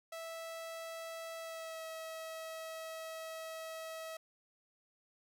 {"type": "tone with pitch glide", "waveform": "sawtooth", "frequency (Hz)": [656, 644.7], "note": ["E5", "E5"], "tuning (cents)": [-9, -39], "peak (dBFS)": -39, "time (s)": [0.12, 4.17], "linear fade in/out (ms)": 5, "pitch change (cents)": -30, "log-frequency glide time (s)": [1.39, 1.85], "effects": []}